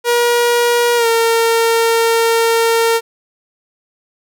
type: tone with pitch glide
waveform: sawtooth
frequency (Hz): 477.8 to 458.1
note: A#4 to A#4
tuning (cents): +43 to -30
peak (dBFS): -7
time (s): 0.04-3.01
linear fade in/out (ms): 50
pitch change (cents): -73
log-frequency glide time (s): 0.96-1.07
effects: none